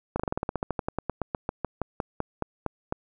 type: slowing click train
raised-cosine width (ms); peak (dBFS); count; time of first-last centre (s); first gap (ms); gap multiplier
1; -13; 25; 0.16-2.924; 36; 1.09
effects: none